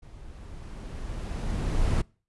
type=noise with level ramp; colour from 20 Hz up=brown; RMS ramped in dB=-47 to -23 dBFS; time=0.02-2.02 s; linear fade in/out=10 ms; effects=noise-tail reverb RT60 0.4 s tail -26 dB re dry + resampled to 24000 Hz